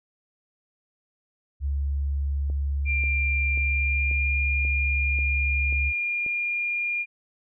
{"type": "tone", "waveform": "sine", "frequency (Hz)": 70.2, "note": "C#2", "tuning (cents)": 22, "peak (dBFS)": -23, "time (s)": [1.6, 5.93], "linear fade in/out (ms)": 50}
{"type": "click train", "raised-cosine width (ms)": 2, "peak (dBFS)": -29, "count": 8, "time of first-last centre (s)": [2.5, 6.263], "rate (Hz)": 1.86}
{"type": "tone with pitch glide", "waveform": "sine", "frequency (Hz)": [2380, 2412], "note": ["D7", "D7"], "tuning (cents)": [22, 46], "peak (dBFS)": -24, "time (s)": [2.85, 7.06], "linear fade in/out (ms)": 50, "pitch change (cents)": 24, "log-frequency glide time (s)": [3.56, 4.38]}
{"effects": []}